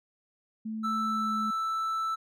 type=tone with pitch glide; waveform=sine; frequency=219.5 to 215.2 Hz; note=A3 to A3; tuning=-4 to -38 cents; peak=-32 dBFS; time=0.65-1.51 s; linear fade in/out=10 ms; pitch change=-34 cents; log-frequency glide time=0.98-1.32 s
type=tone; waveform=triangle; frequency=1321 Hz; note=E6; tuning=3 cents sharp; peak=-26 dBFS; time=0.83-2.16 s; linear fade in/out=20 ms
effects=none